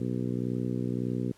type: harmonic tone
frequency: 61.74 Hz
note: B1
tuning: in tune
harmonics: 2 / 3 / 4 / 5 / 6 / 7 / 8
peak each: -33 / -34 / -33 / -38 / -38 / -42 / -45 dBFS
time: 0-1.32 s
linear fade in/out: 5 ms
effects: pink hiss -60 dBFS RMS until 1.37 s + low-pass 12000 Hz 12 dB/octave